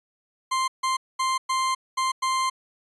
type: tone bursts at uneven times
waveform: 40% pulse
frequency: 1048 Hz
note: C6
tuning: 2 cents sharp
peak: -21 dBFS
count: 6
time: 0.51-0.68 / 0.83-0.97 / 1.19-1.38 / 1.49-1.75 / 1.97-2.12 / 2.22-2.5 s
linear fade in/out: 10 ms
effects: resampled to 24000 Hz